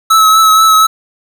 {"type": "tone with vibrato", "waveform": "square", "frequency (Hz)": 1297, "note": "E6", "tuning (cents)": -28, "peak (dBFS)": -5, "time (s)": [0.1, 0.87], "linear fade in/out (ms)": 10, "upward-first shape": "triangle", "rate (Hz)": 4.2, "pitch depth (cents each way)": 26, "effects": ["7-bit"]}